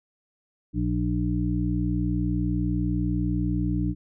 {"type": "harmonic tone", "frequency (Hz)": 60, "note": "B1", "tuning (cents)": -49, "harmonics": [1, 2, 3, 5], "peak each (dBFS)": [-28, -28, -28, -28], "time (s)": [0.73, 3.95], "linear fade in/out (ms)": 50, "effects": []}